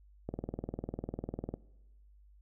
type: click train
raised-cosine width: 2 ms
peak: -23 dBFS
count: 26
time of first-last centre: 0.29-1.54 s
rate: 20 Hz
effects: noise-tail reverb RT60 1.0 s tail -22 dB re dry + added 50 Hz sine -57 dBFS peak until 2.41 s